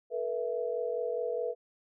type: chord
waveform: sine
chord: A suspended second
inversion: none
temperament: equal with one note detuned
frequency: 440 / 484.8 / 659.3 Hz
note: A4 / B4 / E5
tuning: 0 / -32 / 0 cents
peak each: -36 / -32 / -37 dBFS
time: 0.1-1.55 s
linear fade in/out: 50 ms
effects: none